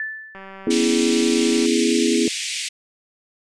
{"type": "tone with exponential decay", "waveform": "sine", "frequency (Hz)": 1754, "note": "A6", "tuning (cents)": -6, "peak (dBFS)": -22, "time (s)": [0, 0.69], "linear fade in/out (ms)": 1, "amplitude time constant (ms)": 150}
{"type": "click train", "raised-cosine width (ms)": 0.5, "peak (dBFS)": -24, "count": 253, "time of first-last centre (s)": [0.35, 1.656], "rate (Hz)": 193}
{"type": "chord", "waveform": "sine", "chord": "C# minor seventh", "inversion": "third", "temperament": "equal", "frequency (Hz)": [246.9, 277.2, 329.6, 415.3], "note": ["B3", "C#4", "E4", "G#4"], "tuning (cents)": [0, 0, 0, 0], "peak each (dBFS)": [-20, -25, -20, -22], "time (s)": [0.67, 2.28], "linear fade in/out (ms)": 2}
{"type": "band-pass noise", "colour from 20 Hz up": "pink", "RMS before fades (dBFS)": -27, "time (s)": [0.7, 2.69], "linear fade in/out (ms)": 10, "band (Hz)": [2100, 9000], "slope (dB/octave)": 48}
{"effects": []}